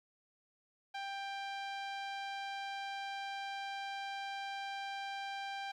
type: tone with low-pass filter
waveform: sawtooth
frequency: 790 Hz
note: G5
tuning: 13 cents sharp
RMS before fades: -42 dBFS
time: 0.94-5.72 s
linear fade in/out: 10 ms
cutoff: 3900 Hz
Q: 1.2
effects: 12-bit